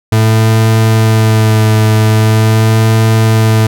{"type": "tone with vibrato", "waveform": "40% pulse", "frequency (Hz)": 110, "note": "A2", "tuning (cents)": 0, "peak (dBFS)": -5, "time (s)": [0.12, 3.67], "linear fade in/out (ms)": 5, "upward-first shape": "sine", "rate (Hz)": 0.43, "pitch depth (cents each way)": 20, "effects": []}